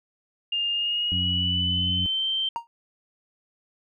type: tone with pitch glide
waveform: sine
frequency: 2816 to 3125 Hz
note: F7 to G7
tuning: +14 to -6 cents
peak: -23 dBFS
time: 0.52-2.49 s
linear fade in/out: 5 ms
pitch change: +180 cents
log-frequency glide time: 0.71-2.27 s
type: harmonic tone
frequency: 90.4 Hz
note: F#2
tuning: 40 cents flat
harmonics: 1 / 2 / 3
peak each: -28 / -31 / -38 dBFS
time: 1.12-2.06 s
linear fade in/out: 0 ms
type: tone with exponential decay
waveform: triangle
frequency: 932.3 Hz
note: A#5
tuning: in tune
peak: -20 dBFS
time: 2.56-2.67 s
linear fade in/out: 0 ms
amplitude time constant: 23 ms
effects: none